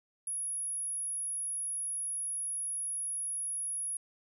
sine tone, 10470 Hz, E9, 13 cents flat, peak -33 dBFS, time 0.27-3.97 s, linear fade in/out 2 ms, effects none

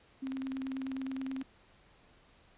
sine tone with vibrato, 265.3 Hz, C4, 24 cents sharp, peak -35 dBFS, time 0.22-1.43 s, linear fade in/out 10 ms, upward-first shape triangle, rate 9.4 Hz, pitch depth 18 cents each way
click train, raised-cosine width 0.3 ms, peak -29 dBFS, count 24, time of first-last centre 0.27-1.414 s, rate 20.1 Hz
effects pink hiss -63 dBFS RMS until 2.57 s + resampled to 8000 Hz

